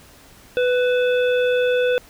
harmonic tone with a mistuned harmonic, 496.7 Hz, B4, 10 cents sharp, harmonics 1 / 3 / 5 / 7, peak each -16 / -26 / -30 / -33 dBFS, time 0.57-1.98 s, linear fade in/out 0 ms, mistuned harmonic 5, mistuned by +76 cents, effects pink hiss -48 dBFS RMS until 2.09 s

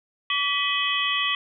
sine tone cluster, 1145 / 1968 / 2536 / 3069 / 3338 Hz, D6 / B6 / D#7 / G7 / G#7, -44 / -7 / +32 / -37 / +8 cents, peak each -28 dBFS, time 0.3-1.35 s, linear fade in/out 2 ms, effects none

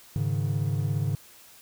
triangle chord, Ab suspended fourth, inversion none, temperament just, 103.83 / 138.43 / 155.74 Hz, Ab2 / Db3 / Eb3, 0 / -2 / +2 cents, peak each -26 / -26 / -29 dBFS, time 0.16-1.15 s, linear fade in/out 0 ms, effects white hiss -52 dBFS RMS until 1.61 s

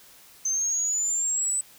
sine exponential sweep, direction up, 6200 to 8050 Hz, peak -23 dBFS, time 0.45-1.61 s, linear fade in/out 5 ms, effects white hiss -52 dBFS RMS until 1.78 s

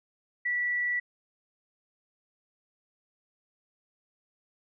sine tone, 1954 Hz, B6, 19 cents flat, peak -26 dBFS, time 0.45-1 s, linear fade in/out 10 ms, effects none

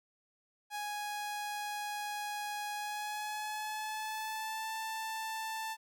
sawtooth tone with pitch glide, 830.6 to 885.1 Hz, G#5 to A5, 0 to +10 cents, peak -33 dBFS, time 0.7-5.77 s, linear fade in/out 50 ms, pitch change +110 cents, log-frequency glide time 2.73-4.74 s, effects none

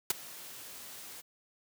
white noise with ADSR envelope, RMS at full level -25 dBFS, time 0.1-1.22 s, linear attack 3 ms, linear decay 17 ms, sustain -22 dB, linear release 21 ms, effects high-pass 100 Hz 12 dB/octave

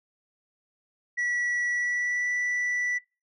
sine tone with pitch glide, 1942 to 1966.8 Hz, B6 to B6, -30 to -8 cents, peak -22 dBFS, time 1.17-2.99 s, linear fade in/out 20 ms, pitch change +22 cents, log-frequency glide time 1.69-2.3 s, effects noise-tail reverb RT60 0.3 s tail -22 dB re dry + tanh soft clip ceiling -24 dBFS

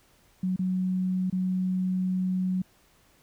sine tone with dropouts, 185 Hz, F#3, in tune, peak -24 dBFS, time 0.43-2.62 s, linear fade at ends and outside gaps 5 ms, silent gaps 0.562-0.591 / 1.3-1.325 s, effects pink hiss -62 dBFS RMS until 3.22 s

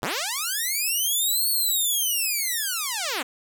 5% pulse linear two-way sweep, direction up then down, 73.5 to 4435 to 228 Hz, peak -14 dBFS, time 0.02-3.23 s, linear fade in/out 10 ms, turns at 1.49 s, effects none

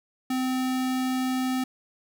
square tone, 257.6 Hz, C4, 27 cents flat, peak -25 dBFS, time 0.3-1.64 s, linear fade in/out 5 ms, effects none

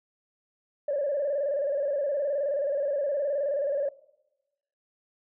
sine tone with vibrato, 568 Hz, C#5, 42 cents sharp, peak -24 dBFS, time 0.88-3.89 s, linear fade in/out 5 ms, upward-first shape square, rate 19 Hz, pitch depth 68 cents each way, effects noise-tail reverb RT60 1.0 s tail -21 dB re dry + tanh soft clip ceiling -20 dBFS

